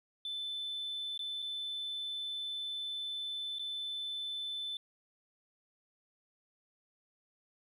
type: tone with dropouts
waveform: sine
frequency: 3520 Hz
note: A7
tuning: in tune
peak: -35 dBFS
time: 0.25-4.77 s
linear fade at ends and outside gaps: 2 ms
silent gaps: 1.177-1.192 / 1.421-1.424 / 3.586-3.594 s
effects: tanh soft clip ceiling -33 dBFS + 12-bit